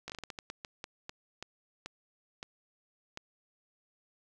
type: slowing click train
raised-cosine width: 0.2 ms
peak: -23 dBFS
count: 16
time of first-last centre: 0.08-3.174 s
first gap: 17 ms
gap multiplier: 1.31
effects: none